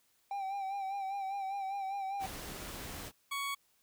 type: tone with vibrato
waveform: triangle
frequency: 784 Hz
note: G5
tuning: in tune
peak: -33 dBFS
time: 0.31-2.26 s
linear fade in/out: 2 ms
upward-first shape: sine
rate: 5 Hz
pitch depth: 46 cents each way
type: noise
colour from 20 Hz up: pink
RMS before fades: -44 dBFS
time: 2.19-3.12 s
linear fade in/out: 50 ms
type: tone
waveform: 20% pulse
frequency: 1117 Hz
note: C#6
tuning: 13 cents sharp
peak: -30 dBFS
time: 3.31-3.55 s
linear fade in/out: 10 ms
effects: white hiss -72 dBFS RMS until 3.82 s